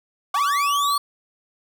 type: tone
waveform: triangle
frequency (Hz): 1144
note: D6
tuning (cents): -46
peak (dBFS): -17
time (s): 0.34-0.98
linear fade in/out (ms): 5
type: linear sweep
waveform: sawtooth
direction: up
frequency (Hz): 696 to 4444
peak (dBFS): -22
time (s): 0.34-0.98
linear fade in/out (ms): 5
effects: none